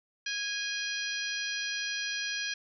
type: harmonic tone with a mistuned harmonic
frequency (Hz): 826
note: G#5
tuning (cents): -10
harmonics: 2 / 3 / 4 / 5 / 6 / 7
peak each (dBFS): -36 / -38 / -39 / -40 / -41 / -41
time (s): 0.26-2.54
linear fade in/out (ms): 5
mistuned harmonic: 4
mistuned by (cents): -36
effects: none